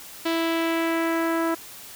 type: tone with low-pass filter sweep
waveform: sawtooth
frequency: 329.9 Hz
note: E4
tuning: 1 cent sharp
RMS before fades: -24 dBFS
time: 0.25-1.55 s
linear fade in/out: 10 ms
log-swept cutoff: 3900 to 1400 Hz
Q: 1.6
effects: white hiss -42 dBFS RMS until 1.95 s